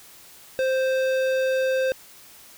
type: tone with tanh clipping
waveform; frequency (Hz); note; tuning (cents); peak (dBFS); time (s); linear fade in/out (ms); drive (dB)
sine; 523.3; C5; 0; -22; 0.59-1.92; 0; 16
effects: white hiss -48 dBFS RMS until 2.57 s